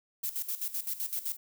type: noise with tremolo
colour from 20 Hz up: violet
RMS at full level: -33 dBFS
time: 0.23-1.37 s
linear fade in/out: 10 ms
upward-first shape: square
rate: 7.8 Hz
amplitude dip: 75%
effects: none

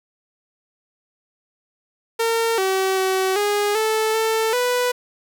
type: tone with pitch steps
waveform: sawtooth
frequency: 456.8 / 381.5 / 378.6 / 412 / 438 / 444.5 / 493.8 Hz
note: A#4 / G4 / F#4 / G#4 / A4 / A4 / B4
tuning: -35 / -47 / +40 / -14 / -8 / +18 / 0 cents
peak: -14 dBFS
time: 2.19-4.92 s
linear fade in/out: 10 ms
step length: 390 ms
effects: none

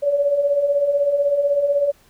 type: beating tone pair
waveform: sine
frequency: 556 / 572 Hz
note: C#5 / D5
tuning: +5 / -46 cents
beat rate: 16 Hz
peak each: -24 / -16 dBFS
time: 0.02-1.92 s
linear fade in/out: 20 ms
effects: pink hiss -55 dBFS RMS until 2.09 s

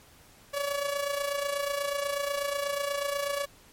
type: tone with amplitude modulation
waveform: sawtooth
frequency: 568 Hz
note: C#5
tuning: 42 cents sharp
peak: -22 dBFS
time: 0.53-3.46 s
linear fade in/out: 20 ms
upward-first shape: sine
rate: 28.2 Hz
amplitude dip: 60%
effects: pink hiss -56 dBFS RMS until 3.72 s + MP3 64 kbps

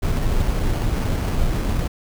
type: noise with sample-and-hold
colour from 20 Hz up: brown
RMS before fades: -20 dBFS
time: 0.02-1.88 s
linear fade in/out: 10 ms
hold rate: 3675 Hz
effects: none

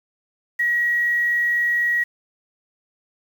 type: tone with quantisation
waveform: sine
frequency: 1908 Hz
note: A#6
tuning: 40 cents sharp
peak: -17 dBFS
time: 0.59-2.04 s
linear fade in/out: 10 ms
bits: 7
effects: none

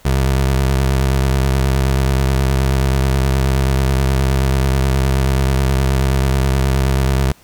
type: tone with vibrato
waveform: 25% pulse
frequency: 66.6 Hz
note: C2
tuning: 31 cents sharp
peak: -9 dBFS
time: 0.05-7.32 s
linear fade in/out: 5 ms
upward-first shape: sine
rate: 9.4 Hz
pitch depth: 51 cents each way
effects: pink hiss -48 dBFS RMS until 7.43 s

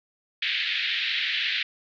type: band-pass noise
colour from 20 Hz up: white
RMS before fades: -27 dBFS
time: 0.42-1.63 s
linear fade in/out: 5 ms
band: 1700 to 3900 Hz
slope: 48 dB/octave
effects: none

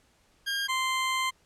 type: tone pair in turn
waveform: 20% pulse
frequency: 1613 / 1043.2 Hz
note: G6 / C6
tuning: +49 / -5 cents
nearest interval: minor sixth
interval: 754 cents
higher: first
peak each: -23 / -21 dBFS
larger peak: second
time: 0.46-0.68 / 0.68-1.31 s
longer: second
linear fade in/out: 20 ms
effects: pink hiss -65 dBFS RMS until 1.45 s + low-pass 10000 Hz 12 dB/octave

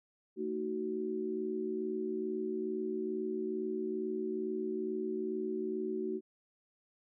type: chord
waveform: sine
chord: D# diminished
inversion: second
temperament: just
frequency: 224 / 311.1 / 373.4 Hz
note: A3 / D#4 / F#4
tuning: +31 / 0 / +16 cents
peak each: -40 / -40 / -35 dBFS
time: 0.36-6.21 s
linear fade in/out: 50 ms
effects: none

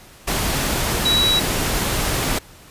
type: tone in noise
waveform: sine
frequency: 3900 Hz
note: B7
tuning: 23 cents flat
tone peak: -15 dBFS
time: 1.05-1.4 s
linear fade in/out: 10 ms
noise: pink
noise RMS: -21 dBFS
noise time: 0.27-2.39 s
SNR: +3 dB
effects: pink hiss -45 dBFS RMS until 2.7 s + resampled to 32000 Hz

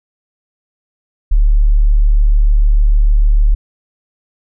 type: tone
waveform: sine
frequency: 36.71 Hz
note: D1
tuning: in tune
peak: -6 dBFS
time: 1.31-3.55 s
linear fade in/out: 10 ms
effects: none

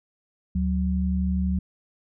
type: tone pair together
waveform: sine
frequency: 73.7 / 185.71 Hz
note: D2 / F#3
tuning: +7 / +7 cents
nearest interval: octave + major third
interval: 1600 cents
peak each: -24 dBFS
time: 0.55-1.59 s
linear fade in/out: 5 ms
effects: none

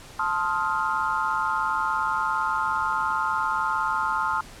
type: chord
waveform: sine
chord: F dominant seventh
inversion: first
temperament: equal with one note detuned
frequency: 880 / 1046.5 / 1259.7 / 1396.9 Hz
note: A5 / C6 / Eb6 / F6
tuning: 0 / 0 / +21 / 0 cents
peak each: -28 dBFS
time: 0.19-4.41 s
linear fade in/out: 5 ms
effects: pink hiss -45 dBFS RMS until 4.6 s + low-pass 10000 Hz 12 dB/octave

